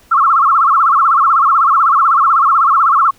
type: tone with vibrato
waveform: sine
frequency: 1218 Hz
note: D#6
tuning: 37 cents flat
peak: -7 dBFS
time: 0.11-3.11 s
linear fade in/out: 10 ms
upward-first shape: sine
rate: 16 Hz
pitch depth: 210 cents each way
effects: pink hiss -48 dBFS RMS until 3.18 s